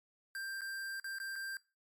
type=tone with dropouts; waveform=square; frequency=1581 Hz; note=G6; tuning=14 cents sharp; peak=-40 dBFS; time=0.35-1.57 s; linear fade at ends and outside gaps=1 ms; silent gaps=0.609-0.617 / 0.999-1.043 / 1.185-1.2 / 1.356-1.36 s; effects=noise-tail reverb RT60 0.3 s tail -21 dB re dry + MP3 96 kbps

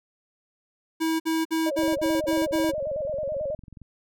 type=tone bursts; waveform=square; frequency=322.7 Hz; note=E4; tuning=37 cents flat; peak=-23 dBFS; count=7; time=1-2.718 s; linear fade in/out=20 ms; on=200 ms; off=53 ms
type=tone with vibrato; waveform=sine; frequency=582 Hz; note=D5; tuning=16 cents flat; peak=-26 dBFS; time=1.66-3.55 s; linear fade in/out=5 ms; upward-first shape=square; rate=9.2 Hz; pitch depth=95 cents each way
type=click train; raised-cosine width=5 ms; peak=-32 dBFS; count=46; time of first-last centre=1.79-3.817 s; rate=22.2 Hz
effects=none

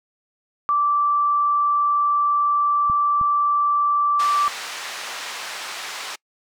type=tone; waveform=sine; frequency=1167 Hz; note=D6; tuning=11 cents flat; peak=-16 dBFS; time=0.69-4.48 s; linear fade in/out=0 ms
type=clicks; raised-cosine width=5 ms; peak=-21 / -23 dBFS; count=2; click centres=2.899 / 3.213 s
type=band-pass noise; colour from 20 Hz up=pink; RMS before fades=-32 dBFS; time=4.19-6.16 s; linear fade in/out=10 ms; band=1000 to 6500 Hz; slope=12 dB/octave
effects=noise-tail reverb RT60 0.1 s tail -26 dB re dry

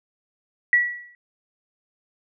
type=tone with exponential decay; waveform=sine; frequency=1939 Hz; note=B6; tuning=32 cents flat; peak=-11 dBFS; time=0.73-1.15 s; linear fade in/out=1 ms; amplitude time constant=90 ms; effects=none

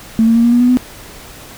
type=tone with pitch steps; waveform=triangle; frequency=223.9 / 228.2 / 232.6 / 237.1 / 241.6 / 246.3 / 251 Hz; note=A3 / A#3 / A#3 / A#3 / B3 / B3 / B3; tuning=+30 / -37 / -4 / +30 / -38 / -5 / +28 cents; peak=-3 dBFS; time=0.19-0.771 s; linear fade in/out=0 ms; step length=83 ms; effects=tanh soft clip ceiling -5 dBFS + pink hiss -35 dBFS RMS until 1.57 s

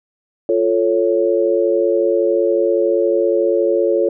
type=chord; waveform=sine; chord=F augmented; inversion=none; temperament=equal; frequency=349.2 / 440 / 554.4 Hz; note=F4 / A4 / C#5; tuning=0 / 0 / 0 cents; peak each=-17 dBFS; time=0.49-4.09 s; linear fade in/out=2 ms; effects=none

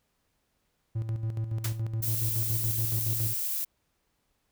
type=tone with tremolo; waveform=triangle; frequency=111.7 Hz; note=A2; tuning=27 cents sharp; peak=-25 dBFS; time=0.95-3.34 s; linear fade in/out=10 ms; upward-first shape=square; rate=7.1 Hz; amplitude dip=55%
type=noise with exponential decay; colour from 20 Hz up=white; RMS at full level=-30 dBFS; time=1.64-1.82 s; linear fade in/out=5 ms; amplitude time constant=37 ms
type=noise; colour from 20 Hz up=violet; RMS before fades=-31 dBFS; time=2.02-3.65 s; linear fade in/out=10 ms
effects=pink hiss -75 dBFS RMS until 4.51 s

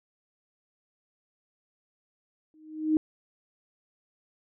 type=tone with exponential growth; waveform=sine; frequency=311.1 Hz; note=D#4; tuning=in tune; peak=-17 dBFS; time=2.54-2.97 s; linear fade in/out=1 ms; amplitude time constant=92 ms; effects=none

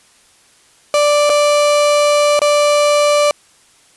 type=tone with dropouts; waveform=35% pulse; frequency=587.3 Hz; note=D5; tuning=in tune; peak=-8 dBFS; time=0.94-3.31 s; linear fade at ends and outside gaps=1 ms; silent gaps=1.295-1.299 / 2.392-2.417 s; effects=white hiss -50 dBFS RMS until 3.96 s + resampled to 24000 Hz

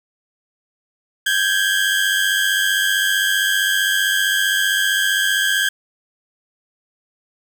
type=tone pair together; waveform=30% pulse; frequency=1568 / 1663.4 Hz; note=G6 / G#6; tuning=0 / +2 cents; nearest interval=minor second; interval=102 cents; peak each=-16 dBFS; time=1.26-5.69 s; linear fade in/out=5 ms; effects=none

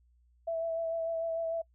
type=tone with vibrato; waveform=sine; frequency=659.3 Hz; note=E5; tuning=in tune; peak=-30 dBFS; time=0.47-1.62 s; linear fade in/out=10 ms; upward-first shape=sine; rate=6.7 Hz; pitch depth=19 cents each way; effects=noise-tail reverb RT60 0.1 s tail -26 dB re dry + added 60 Hz sine -63 dBFS peak until 1.74 s

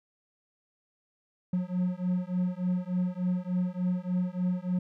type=beating tone pair; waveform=triangle; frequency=179.3 / 182.7 Hz; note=F3 / F#3; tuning=+46 / -22 cents; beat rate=3.4 Hz; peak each=-28 dBFS; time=1.53-4.79 s; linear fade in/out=5 ms; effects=none

